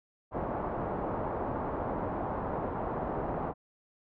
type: low-pass noise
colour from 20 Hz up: white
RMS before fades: -34 dBFS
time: 0.31-3.54 s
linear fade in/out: 50 ms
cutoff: 970 Hz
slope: 24 dB/octave
effects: none